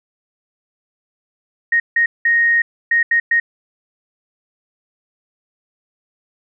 sine tone bursts at uneven times, 1865 Hz, A#6, in tune, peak -11 dBFS, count 6, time 1.72-1.8 / 1.96-2.06 / 2.25-2.62 / 2.91-3.03 / 3.11-3.2 / 3.31-3.4 s, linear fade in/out 5 ms, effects none

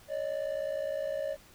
triangle ring-modulated tone, 587.3 Hz, D5, in tune, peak -26 dBFS, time 0.08-1.37 s, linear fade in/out 50 ms, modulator 29.9 Hz, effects pink hiss -57 dBFS RMS until 1.54 s

